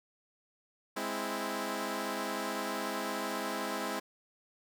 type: chord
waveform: 10% pulse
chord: Ab augmented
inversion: none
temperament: equal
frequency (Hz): 207.7 / 261.6 / 329.6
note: Ab3 / C4 / E4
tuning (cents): 0 / 0 / 0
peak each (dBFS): -30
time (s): 0.96-4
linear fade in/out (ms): 10
effects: none